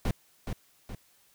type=noise with echo; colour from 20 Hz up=brown; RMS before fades=-27 dBFS; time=0.05-0.11 s; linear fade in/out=2 ms; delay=420 ms; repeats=2; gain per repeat=-6 dB; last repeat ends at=0.95 s; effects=white hiss -64 dBFS RMS until 1.34 s